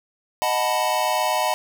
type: chord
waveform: square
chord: B dominant seventh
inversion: first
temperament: equal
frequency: 622.3 / 740 / 880 / 987.8 Hz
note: D#5 / F#5 / A5 / B5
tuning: 0 / 0 / 0 / 0 cents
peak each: -26 dBFS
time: 0.42-1.54 s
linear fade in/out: 0 ms
effects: none